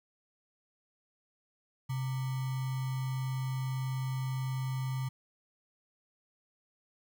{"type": "tone with sample-and-hold", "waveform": "sine", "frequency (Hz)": 130.81, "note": "C3", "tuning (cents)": 0, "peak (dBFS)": -31, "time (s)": [1.89, 5.09], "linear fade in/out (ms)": 10, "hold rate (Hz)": 1050, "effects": []}